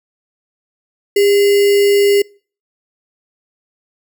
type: tone with sample-and-hold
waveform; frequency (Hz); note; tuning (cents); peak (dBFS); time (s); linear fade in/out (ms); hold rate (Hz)
sine; 403.7; G#4; -49; -8; 1.16-2.22; 5; 2450
effects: noise-tail reverb RT60 0.4 s tail -25 dB re dry